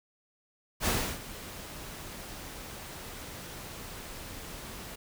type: noise with ADSR envelope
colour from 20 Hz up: pink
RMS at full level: -27 dBFS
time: 0.8-4.96 s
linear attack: 62 ms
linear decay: 320 ms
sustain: -16 dB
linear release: 10 ms
effects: none